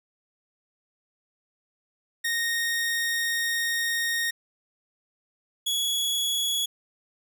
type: tone pair in turn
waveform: sawtooth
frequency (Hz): 1857 / 3366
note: A#6 / G#7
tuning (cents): -7 / +23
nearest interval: minor seventh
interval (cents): 1030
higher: second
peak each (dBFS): -21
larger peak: neither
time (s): 2.24-4.31 / 5.66-6.66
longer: first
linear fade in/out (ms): 10
effects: none